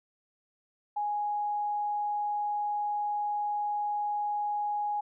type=tone; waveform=sine; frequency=830 Hz; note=G#5; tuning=1 cent flat; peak=-28 dBFS; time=0.96-5.01 s; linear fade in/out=10 ms; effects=none